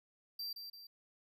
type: tone with echo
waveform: square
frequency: 4703 Hz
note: D8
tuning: 2 cents sharp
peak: -40 dBFS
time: 0.39-0.53 s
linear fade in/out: 5 ms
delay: 170 ms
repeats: 2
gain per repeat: -6 dB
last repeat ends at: 0.87 s
effects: none